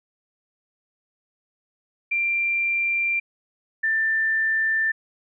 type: tone pair in turn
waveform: sine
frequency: 2370 / 1779.7 Hz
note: D7 / A6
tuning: +15 / +19 cents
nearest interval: perfect fourth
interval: 496 cents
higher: first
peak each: -20 / -19 dBFS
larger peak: second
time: 2.11-3.2 / 3.83-4.92 s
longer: neither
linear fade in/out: 10 ms
effects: none